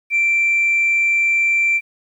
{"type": "tone", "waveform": "sine", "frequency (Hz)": 2349, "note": "D7", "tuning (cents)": 0, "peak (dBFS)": -12, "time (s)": [0.1, 1.81], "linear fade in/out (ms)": 50, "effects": ["tanh soft clip ceiling -10 dBFS", "9-bit"]}